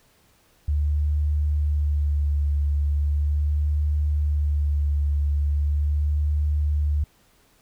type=tone with vibrato; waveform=sine; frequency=73.42 Hz; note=D2; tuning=in tune; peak=-19 dBFS; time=0.68-7.04 s; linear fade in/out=5 ms; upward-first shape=sine; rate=0.39 Hz; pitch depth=23 cents each way; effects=pink hiss -60 dBFS RMS until 7.61 s